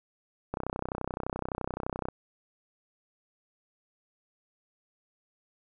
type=click train; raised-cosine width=1 ms; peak=-18 dBFS; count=50; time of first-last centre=0.54-2.086 s; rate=31.7 Hz; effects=none